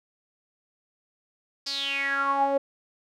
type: tone with band-pass filter sweep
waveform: sawtooth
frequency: 277.2 Hz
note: C#4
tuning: in tune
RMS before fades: -26 dBFS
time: 1.66-2.58 s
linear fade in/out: 10 ms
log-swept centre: 5000 to 570 Hz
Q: 8.4
effects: none